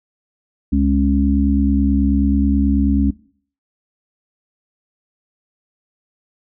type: harmonic tone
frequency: 69.3 Hz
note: C#2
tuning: in tune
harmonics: 1 / 3 / 4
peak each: -17 / -17 / -17 dBFS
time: 0.72-3.11 s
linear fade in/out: 10 ms
effects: noise-tail reverb RT60 0.5 s tail -20 dB re dry